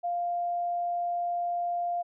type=tone; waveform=sine; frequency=698.5 Hz; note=F5; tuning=in tune; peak=-27 dBFS; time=0.03-2.03 s; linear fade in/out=20 ms; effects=none